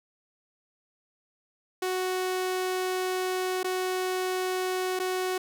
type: tone with dropouts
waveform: sawtooth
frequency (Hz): 370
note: F#4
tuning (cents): 0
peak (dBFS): -23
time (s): 1.82-5.38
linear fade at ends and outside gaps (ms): 5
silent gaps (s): 3.632-3.643 / 4.992-4.998
effects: none